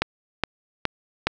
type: click train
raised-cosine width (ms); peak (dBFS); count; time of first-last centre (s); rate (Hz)
0.3; -4; 4; 0.02-1.27; 2.4
effects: none